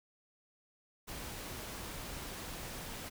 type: noise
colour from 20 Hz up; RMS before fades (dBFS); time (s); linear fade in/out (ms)
pink; -44; 1.07-3.1; 20
effects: none